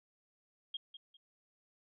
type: tone with echo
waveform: sine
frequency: 3241 Hz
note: G#7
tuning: 43 cents flat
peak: -37 dBFS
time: 0.74-0.77 s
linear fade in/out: 5 ms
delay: 200 ms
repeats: 2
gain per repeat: -11 dB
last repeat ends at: 1.17 s
effects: none